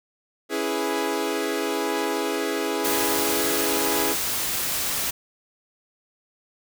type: chord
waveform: sawtooth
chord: C# minor seventh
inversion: none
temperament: equal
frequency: 277.2 / 329.6 / 415.3 / 493.9 Hz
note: C#4 / E4 / G#4 / B4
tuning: 0 / 0 / 0 / 0 cents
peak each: -27 / -25 / -23 / -28 dBFS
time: 0.49-4.16 s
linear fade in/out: 50 ms
type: noise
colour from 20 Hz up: white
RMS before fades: -26 dBFS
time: 2.84-5.11 s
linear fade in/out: 10 ms
effects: none